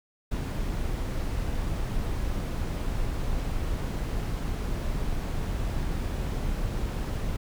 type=noise; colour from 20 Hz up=brown; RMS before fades=-29 dBFS; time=0.31-7.37 s; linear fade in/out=10 ms; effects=none